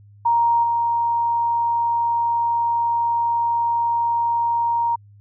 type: tone with level steps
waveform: sine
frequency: 936 Hz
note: A#5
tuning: 7 cents sharp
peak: -14 / -17 dBFS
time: 0.25-4.96 s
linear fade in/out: 10 ms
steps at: 0.63 s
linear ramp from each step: 10 ms
effects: added 102 Hz sine -45 dBFS peak until 5.2 s